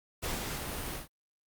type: noise with ADSR envelope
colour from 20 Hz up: pink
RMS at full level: -34 dBFS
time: 0.22-1.08 s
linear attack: 24 ms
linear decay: 160 ms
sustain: -3 dB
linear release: 130 ms
effects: Opus 48 kbps